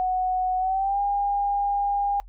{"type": "tone with pitch glide", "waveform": "sine", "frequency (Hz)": [740, 807], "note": ["F#5", "G#5"], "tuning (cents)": [0, -50], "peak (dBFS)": -21, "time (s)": [0, 2.2], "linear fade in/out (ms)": 0, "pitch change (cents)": 150, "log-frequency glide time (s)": [0.58, 1], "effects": ["noise-tail reverb RT60 0.1 s tail -24 dB re dry", "added 42 Hz sine -42 dBFS peak until 2.28 s"]}